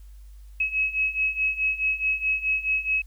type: beating tone pair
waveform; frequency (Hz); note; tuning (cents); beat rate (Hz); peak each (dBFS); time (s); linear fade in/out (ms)
sine; 2563 / 2567.7; E7 / E7; -49 / -46; 4.7; -27 / -24; 0.6-3.02; 5
effects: added 50 Hz sine -42 dBFS peak until 3.06 s + white hiss -64 dBFS RMS until 3.06 s